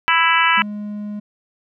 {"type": "harmonic tone", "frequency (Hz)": 330.4, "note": "E4", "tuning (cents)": 4, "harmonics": [3, 4, 5, 6, 7, 8, 9], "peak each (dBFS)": [-18, -19, -20, -21, -21, -22, -23], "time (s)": [0.08, 0.62], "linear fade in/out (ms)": 0}
{"type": "tone", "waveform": "triangle", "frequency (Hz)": 208, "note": "G#3", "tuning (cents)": 3, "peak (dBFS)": -23, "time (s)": [0.57, 1.2], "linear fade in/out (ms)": 10}
{"effects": []}